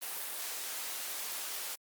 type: high-pass noise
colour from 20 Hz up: white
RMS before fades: -39 dBFS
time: 0.01-1.76 s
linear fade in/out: 20 ms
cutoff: 430 Hz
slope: 12 dB/octave
effects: Opus 32 kbps